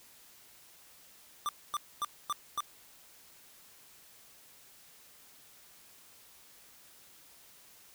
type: tone bursts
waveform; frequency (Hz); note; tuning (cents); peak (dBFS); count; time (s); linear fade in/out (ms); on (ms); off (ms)
square; 1183; D6; +12; -31; 5; 1.46-2.605; 0; 29; 250
effects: white hiss -58 dBFS RMS until 7.94 s